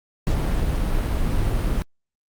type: noise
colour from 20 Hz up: brown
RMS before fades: -21 dBFS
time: 0.27-1.82 s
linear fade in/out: 0 ms
effects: Opus 48 kbps